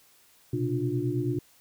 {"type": "tone cluster", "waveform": "sine", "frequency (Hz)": [121.2, 130.4, 297.2, 355.7], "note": ["B2", "C3", "D4", "F4"], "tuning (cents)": [-32, -5, 21, 32], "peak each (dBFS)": -31, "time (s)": [0.53, 1.39], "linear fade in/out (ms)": 5, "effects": ["white hiss -60 dBFS RMS until 1.6 s"]}